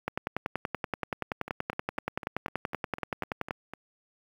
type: two click trains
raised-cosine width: 0.5 ms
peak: -23 / -14 dBFS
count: 10 / 37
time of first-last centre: 1.48-3.736 / 0.08-3.509 s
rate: 3.99 / 10.5 Hz
effects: high-pass 80 Hz 12 dB/octave + 8-bit